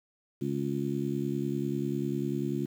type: harmonic tone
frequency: 70.1 Hz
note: C#2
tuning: 20 cents sharp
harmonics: 2 / 3 / 4 / 5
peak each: -34 / -34 / -34 / -34 dBFS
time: 0.41-2.66 s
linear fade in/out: 10 ms
effects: 9-bit